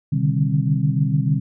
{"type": "tone cluster", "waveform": "sine", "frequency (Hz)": [128.1, 144.7, 151.4, 196.4, 265.3], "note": ["C3", "D3", "D#3", "G3", "C4"], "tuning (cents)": [-36, -25, -47, 4, 24], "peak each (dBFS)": [-22, -22, -20, -25, -29], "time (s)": [0.12, 1.4], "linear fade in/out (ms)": 10, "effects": []}